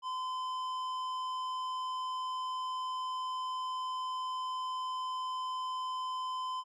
sine tone with tanh clipping, 1023 Hz, C6, 39 cents flat, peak -36 dBFS, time 0.02-6.64 s, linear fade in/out 50 ms, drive 11 dB, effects none

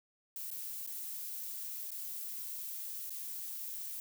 violet noise with dropouts, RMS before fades -42 dBFS, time 0.36-4 s, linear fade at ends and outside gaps 1 ms, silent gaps 0.504-0.513 / 0.865-0.873 / 1.906-1.916 / 3.096-3.105 s, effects none

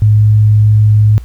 sine tone, 106.4 Hz, G#2, 42 cents sharp, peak -4 dBFS, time 0.02-1.18 s, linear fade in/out 0 ms, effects added 60 Hz sine -25 dBFS peak until 1.24 s + pink hiss -46 dBFS RMS until 1.24 s

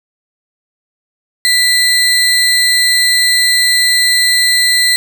35% pulse tone pair together, 1975.5 / 4170 Hz, B6 / C8, 0 / -7 cents, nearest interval octave + minor second, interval 1293 cents, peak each -10 dBFS, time 1.45-4.96 s, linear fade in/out 0 ms, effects none

